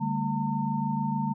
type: tone cluster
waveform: sine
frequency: 146.6 / 199.1 / 225.7 / 908 Hz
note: D3 / G3 / A3 / A#5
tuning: -3 / +27 / +44 / -46 cents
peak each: -31 dBFS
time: 0-1.34 s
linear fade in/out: 20 ms
effects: none